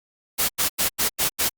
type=noise bursts; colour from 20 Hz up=white; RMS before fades=-21 dBFS; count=6; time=0.38-1.495 s; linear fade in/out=20 ms; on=110 ms; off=91 ms; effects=Opus 48 kbps